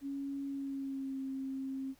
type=tone with pitch glide; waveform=sine; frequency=277.5 to 267.4 Hz; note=C#4 to C4; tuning=+2 to +38 cents; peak=-36 dBFS; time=0.01-1.95 s; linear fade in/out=50 ms; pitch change=-64 cents; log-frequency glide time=0.46-1.2 s; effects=pink hiss -66 dBFS RMS until 1.99 s